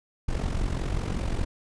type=noise with amplitude modulation; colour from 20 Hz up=brown; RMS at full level=-24 dBFS; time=0.28-1.45 s; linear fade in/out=10 ms; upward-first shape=sine; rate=45.2 Hz; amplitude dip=70%; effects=resampled to 22050 Hz